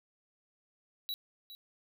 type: tone with echo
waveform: square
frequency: 3918 Hz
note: B7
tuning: 15 cents flat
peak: -35 dBFS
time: 1.09-1.14 s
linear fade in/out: 0 ms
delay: 410 ms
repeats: 1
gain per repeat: -12 dB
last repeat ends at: 1.55 s
effects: none